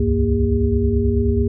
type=tone cluster; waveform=sine; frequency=65.8 / 75.1 / 99.8 / 233.7 / 404.3 Hz; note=C2 / D2 / G2 / A#3 / G#4; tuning=+10 / +39 / +32 / +5 / -46 cents; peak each=-21 dBFS; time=0-1.48 s; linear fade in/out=5 ms; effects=none